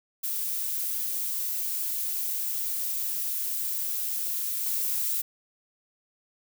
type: noise with level steps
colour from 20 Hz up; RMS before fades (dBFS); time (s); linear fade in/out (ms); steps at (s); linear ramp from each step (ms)
violet; -30 / -28; 0.23-5.22; 10; 4.66; 2
effects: none